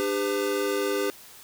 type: tone cluster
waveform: square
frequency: 299.6 / 399.9 / 507 Hz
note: D4 / G4 / B4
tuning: +35 / +35 / +45 cents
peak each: -33 / -27 / -31 dBFS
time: 0-1.1 s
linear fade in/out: 0 ms
effects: white hiss -48 dBFS RMS until 1.43 s